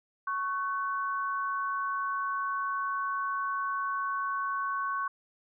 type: tone pair together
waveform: sine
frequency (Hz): 1107.6 / 1512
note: C#6 / F#6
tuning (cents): -2 / +37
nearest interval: perfect fourth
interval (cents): 539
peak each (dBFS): -30 / -35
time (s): 0.27-5.08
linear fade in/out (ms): 5
effects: none